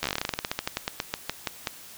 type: slowing click train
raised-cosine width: 0.2 ms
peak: -9 dBFS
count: 25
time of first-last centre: 0.03-1.672 s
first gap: 12 ms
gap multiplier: 1.13
effects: white hiss -46 dBFS RMS until 1.97 s